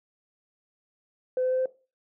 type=tone with pitch steps; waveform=sine; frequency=509 / 511.9 / 514.9 / 517.9 Hz; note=C5 / C5 / C5 / C5; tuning=-48 / -38 / -28 / -18 cents; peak=-22 dBFS; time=1.37-1.658 s; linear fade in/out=2 ms; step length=72 ms; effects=noise-tail reverb RT60 0.3 s tail -17 dB re dry + tanh soft clip ceiling -19 dBFS